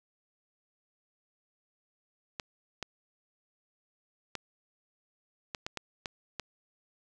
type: clicks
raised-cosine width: 0.2 ms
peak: -18 dBFS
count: 8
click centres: 2.398 / 2.827 / 4.353 / 5.548 / 5.665 / 5.773 / 6.058 / 6.397 s
effects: none

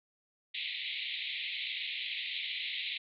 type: band-pass noise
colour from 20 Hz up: white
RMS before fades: -38 dBFS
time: 0.54-2.98 s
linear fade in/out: 10 ms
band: 2000 to 4000 Hz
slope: 96 dB/octave
effects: none

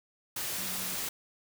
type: tone in noise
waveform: sine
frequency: 185 Hz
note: F#3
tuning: in tune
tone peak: -46 dBFS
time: 0.58-0.95 s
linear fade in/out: 5 ms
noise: white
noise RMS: -35 dBFS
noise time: 0.36-1.09 s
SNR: -14 dB
effects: none

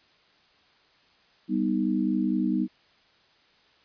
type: chord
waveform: sine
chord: G augmented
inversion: none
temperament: equal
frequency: 196 / 246.9 / 311.1 Hz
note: G3 / B3 / D#4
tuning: 0 / 0 / 0 cents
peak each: -27 dBFS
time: 1.48-2.68 s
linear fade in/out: 50 ms
effects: white hiss -61 dBFS RMS until 3.84 s + resampled to 11025 Hz

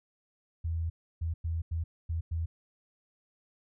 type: tone bursts at uneven times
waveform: sine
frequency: 82.41 Hz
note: E2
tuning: in tune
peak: -29 dBFS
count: 6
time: 0.64-0.9 / 1.21-1.34 / 1.44-1.62 / 1.71-1.84 / 2.09-2.21 / 2.31-2.46 s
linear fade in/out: 10 ms
effects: none

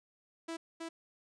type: tone with echo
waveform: sawtooth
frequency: 329.6 Hz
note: E4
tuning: in tune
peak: -34 dBFS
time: 0.48-0.57 s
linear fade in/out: 10 ms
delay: 320 ms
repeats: 1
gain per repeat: -2 dB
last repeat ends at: 0.89 s
effects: resampled to 22050 Hz

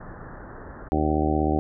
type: low-pass noise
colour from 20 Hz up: pink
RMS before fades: -40 dBFS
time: 0-0.89 s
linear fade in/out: 10 ms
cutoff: 1800 Hz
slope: 96 dB/octave
type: harmonic tone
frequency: 76.4 Hz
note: D#2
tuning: 31 cents flat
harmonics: 1 / 2 / 3 / 4 / 5 / 6 / 7 / 8 / 9 / 10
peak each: -26 / -31 / -30 / -25 / -28 / -36 / -34 / -34 / -36 / -28 dBFS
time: 0.92-1.59 s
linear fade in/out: 0 ms
effects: none

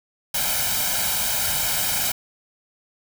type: noise with comb filter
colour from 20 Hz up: white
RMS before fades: -23 dBFS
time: 0.34-2.12 s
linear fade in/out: 5 ms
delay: 1.3 ms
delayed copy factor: +0.75
effects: none

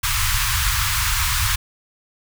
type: band-stop noise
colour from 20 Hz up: pink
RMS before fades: -20 dBFS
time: 0.03-1.56 s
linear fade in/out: 10 ms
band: 120 to 1000 Hz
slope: 48 dB/octave
effects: none

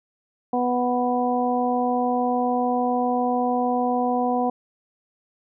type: harmonic tone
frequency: 246.9 Hz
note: B3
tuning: in tune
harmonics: 1 / 2 / 3 / 4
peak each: -24 / -26 / -23 / -30 dBFS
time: 0.53-4.5 s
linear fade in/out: 5 ms
effects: none

